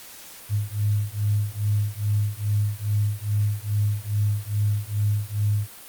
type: beating tone pair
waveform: sine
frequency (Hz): 102.8 / 105.2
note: G#2 / G#2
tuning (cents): -17 / +23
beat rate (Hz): 2.4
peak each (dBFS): -24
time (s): 0.49-5.68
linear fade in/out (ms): 50
effects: white hiss -43 dBFS RMS until 5.88 s + Opus 48 kbps